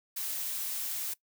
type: noise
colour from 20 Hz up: blue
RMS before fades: -35 dBFS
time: 0.16-1.14 s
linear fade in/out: 10 ms
effects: noise-tail reverb RT60 0.1 s tail -20 dB re dry